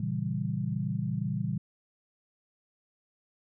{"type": "chord", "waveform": "sine", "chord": "A# diminished seventh", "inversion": "none", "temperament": "equal", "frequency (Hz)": [116.54, 138.59, 164.81, 196], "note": ["A#2", "C#3", "E3", "G3"], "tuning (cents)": [0, 0, 0, 0], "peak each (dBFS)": -34, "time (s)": [0, 1.58], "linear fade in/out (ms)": 5, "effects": []}